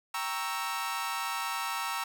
sawtooth chord, G diminished seventh, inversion none, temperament equal, 784 / 932.3 / 1108.7 / 1318.5 Hz, G5 / Bb5 / Db6 / Fb6, 0 / 0 / 0 / 0 cents, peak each -37 / -32 / -35 / -32 dBFS, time 0.14-2.04 s, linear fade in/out 5 ms, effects none

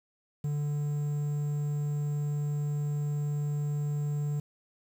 triangle tone with quantisation, 146.83 Hz, D3, in tune, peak -26 dBFS, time 0.44-4.4 s, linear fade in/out 5 ms, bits 9, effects none

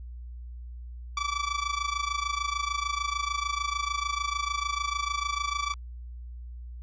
sawtooth tone with amplitude modulation, 1156 Hz, D6, 28 cents flat, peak -21 dBFS, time 1.17-5.74 s, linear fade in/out 2 ms, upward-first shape sine, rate 26.7 Hz, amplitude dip 80%, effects added 60 Hz sine -38 dBFS peak until 6.82 s + resampled to 16000 Hz

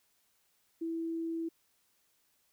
sine tone, 329.4 Hz, E4, 1 cent flat, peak -33 dBFS, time 0.81-1.49 s, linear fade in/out 10 ms, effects white hiss -73 dBFS RMS until 2.52 s

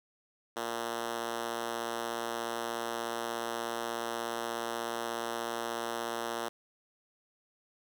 5% pulse tone with high-pass filter, 116.7 Hz, A#2, 2 cents sharp, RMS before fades -36 dBFS, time 0.56-6.49 s, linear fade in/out 10 ms, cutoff 320 Hz, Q 0.95, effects none

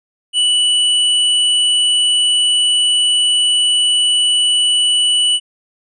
sine tone with hard clipping, 2960 Hz, F#7, in tune, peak -12 dBFS, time 0.33-5.4 s, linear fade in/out 50 ms, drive 15 dB, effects resampled to 24000 Hz

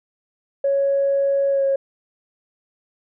sine tone with pitch glide, 554.4 to 546.1 Hz, C#5 to C#5, 0 to -26 cents, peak -15 dBFS, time 0.64-1.76 s, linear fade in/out 5 ms, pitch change -26 cents, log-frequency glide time 1.5-1.64 s, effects tanh soft clip ceiling -11 dBFS

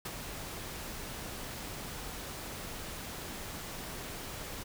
pink noise with ADSR envelope, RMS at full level -37 dBFS, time 0.05-4.64 s, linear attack 6 ms, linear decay 40 ms, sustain -5 dB, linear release 17 ms, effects none

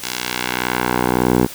10% pulse tone with band-pass filter sweep, 61.74 Hz, B1, in tune, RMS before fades -19 dBFS, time 0.02-1.47 s, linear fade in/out 20 ms, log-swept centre 6200 to 370 Hz, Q 0.71, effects white hiss -34 dBFS RMS until 1.54 s

